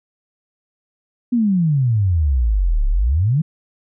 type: exponential two-way sweep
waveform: sine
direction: down then up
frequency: 250.6 to 33.43 to 167.4 Hz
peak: -13 dBFS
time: 1.32-3.42 s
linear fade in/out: 10 ms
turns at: 2.87 s
effects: none